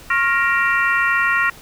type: tone cluster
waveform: sine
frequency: 1088 / 1400 / 1876 / 2352 / 2735 Hz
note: C#6 / F6 / A#6 / D7 / F7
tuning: -33 / +4 / +11 / +2 / -37 cents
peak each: -22 / -19 / -18 / -26 / -27 dBFS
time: 0.1-1.5 s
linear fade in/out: 5 ms
effects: pink hiss -42 dBFS RMS until 1.61 s